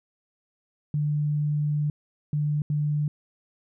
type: tone bursts at uneven times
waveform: sine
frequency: 148.5 Hz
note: D3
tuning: 20 cents sharp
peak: -22 dBFS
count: 3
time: 0.94-1.9 / 2.33-2.62 / 2.7-3.08 s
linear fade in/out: 2 ms
effects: none